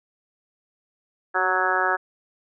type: harmonic tone with a mistuned harmonic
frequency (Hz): 185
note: F#3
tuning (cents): 0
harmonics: 2 / 3 / 4 / 5 / 6 / 7 / 8 / 9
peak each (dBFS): -30 / -31 / -27 / -28 / -31 / -26 / -27 / -25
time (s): 1.34-1.97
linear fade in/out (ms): 20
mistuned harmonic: 2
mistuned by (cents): +20
effects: none